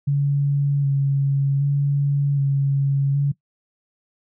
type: tone with vibrato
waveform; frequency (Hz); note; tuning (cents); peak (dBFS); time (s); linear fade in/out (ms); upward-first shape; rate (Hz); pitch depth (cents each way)
sine; 140.2; C#3; +20; -16; 0.07-3.32; 10; square; 0.65; 18
effects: noise-tail reverb RT60 0.1 s tail -19 dB re dry